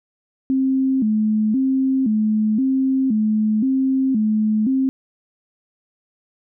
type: tone with vibrato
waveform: sine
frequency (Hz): 238.8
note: A#3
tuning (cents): +42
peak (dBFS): -15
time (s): 0.5-4.89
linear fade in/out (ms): 0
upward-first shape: square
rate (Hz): 0.96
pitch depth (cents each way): 180
effects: none